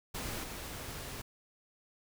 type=noise with level steps; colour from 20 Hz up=pink; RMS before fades=-39 / -43 dBFS; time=0.14-1.22 s; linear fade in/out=10 ms; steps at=0.43 s; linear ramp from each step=10 ms; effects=none